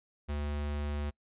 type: tone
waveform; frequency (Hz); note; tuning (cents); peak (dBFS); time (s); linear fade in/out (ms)
square; 73.2; D2; -5; -33; 0.28-1.11; 20
effects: noise-tail reverb RT60 0.1 s tail -26 dB re dry + resampled to 8000 Hz